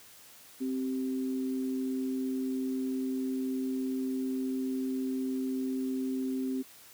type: tone pair together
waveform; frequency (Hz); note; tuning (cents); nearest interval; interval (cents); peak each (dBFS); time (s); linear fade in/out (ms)
sine; 261.6 / 388.3; C4 / G4; 0 / -16; perfect fifth; 684; -30 / -39; 0.6-6.63; 20
effects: white hiss -54 dBFS RMS until 6.93 s + high-pass 60 Hz 12 dB/octave